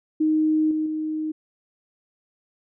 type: tone with level steps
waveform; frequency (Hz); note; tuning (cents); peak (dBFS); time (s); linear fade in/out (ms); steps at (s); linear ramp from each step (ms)
sine; 311.1; D#4; 0; -17 / -21 / -24; 0.2-1.32; 10; 0.71 / 0.86; 2
effects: none